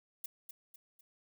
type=noise with echo; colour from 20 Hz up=violet; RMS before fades=-40 dBFS; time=0.24-0.26 s; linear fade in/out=5 ms; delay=250 ms; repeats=3; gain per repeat=-7 dB; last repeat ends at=1.01 s; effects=none